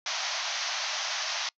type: band-pass noise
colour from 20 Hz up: white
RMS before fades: -32 dBFS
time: 0.06-1.49 s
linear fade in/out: 2 ms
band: 600 to 6300 Hz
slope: 96 dB/octave
effects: noise-tail reverb RT60 0.1 s tail -26 dB re dry